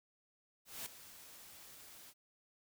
white noise with ADSR envelope, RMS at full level -43 dBFS, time 0.65-2.14 s, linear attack 210 ms, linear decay 6 ms, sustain -13 dB, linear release 51 ms, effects none

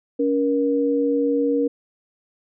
sine tone pair together, 281.8 / 473.9 Hz, C#4 / A#4, +29 / +28 cents, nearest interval major sixth, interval 899 cents, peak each -20 dBFS, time 0.19-1.68 s, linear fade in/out 10 ms, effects none

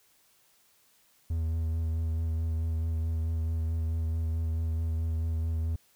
triangle tone with vibrato, 81.1 Hz, E2, 28 cents flat, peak -25 dBFS, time 1.3-5.76 s, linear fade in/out 5 ms, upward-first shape sine, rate 4.6 Hz, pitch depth 19 cents each way, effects white hiss -65 dBFS RMS until 5.95 s

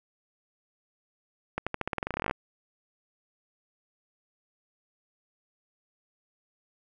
accelerating click train, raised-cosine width 0.5 ms, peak -14 dBFS, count 19, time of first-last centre 1.58-2.311 s, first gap 86 ms, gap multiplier 0.9, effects none

